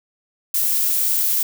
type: noise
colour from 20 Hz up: violet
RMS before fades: -19 dBFS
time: 0.54-1.43 s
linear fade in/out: 5 ms
effects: none